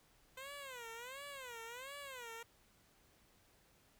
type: tone with vibrato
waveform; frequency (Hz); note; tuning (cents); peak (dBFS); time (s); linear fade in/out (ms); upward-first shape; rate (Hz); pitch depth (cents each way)
10% pulse; 510; C5; -44; -39; 0.37-2.43; 5; sine; 1.4; 200
effects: pink hiss -70 dBFS RMS until 3.99 s